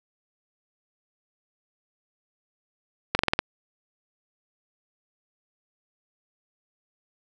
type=slowing click train; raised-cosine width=0.3 ms; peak=-4 dBFS; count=6; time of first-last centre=3.15-3.391 s; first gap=41 ms; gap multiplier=1.08; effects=none